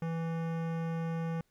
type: tone with hard clipping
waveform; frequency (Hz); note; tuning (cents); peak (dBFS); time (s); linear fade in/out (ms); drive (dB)
sine; 164.81; E3; 0; -34; 0.02-1.41; 2; 18
effects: pink hiss -75 dBFS RMS until 1.5 s